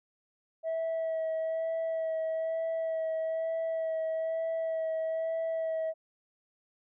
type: tone with vibrato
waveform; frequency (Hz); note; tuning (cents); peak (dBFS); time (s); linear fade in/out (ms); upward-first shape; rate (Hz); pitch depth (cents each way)
sine; 648; E5; -30; -27; 0.63-5.94; 50; sine; 1.1; 15
effects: tanh soft clip ceiling -28 dBFS